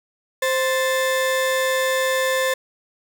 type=tone pair together; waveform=35% pulse; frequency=523.3 / 1760 Hz; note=C5 / A6; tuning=0 / 0 cents; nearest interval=octave + major sixth; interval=2100 cents; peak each=-18 / -22 dBFS; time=0.42-2.54 s; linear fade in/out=5 ms; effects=none